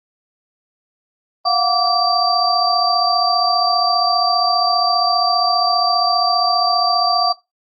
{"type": "tone cluster", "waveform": "sine", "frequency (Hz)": [702, 737, 1158, 4680], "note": ["F5", "F#5", "D6", "D8"], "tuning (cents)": [9, -7, -25, -7], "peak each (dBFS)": -19, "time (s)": [1.45, 7.33], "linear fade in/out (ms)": 10, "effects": ["noise-tail reverb RT60 0.2 s tail -19 dB re dry", "Opus 24 kbps"]}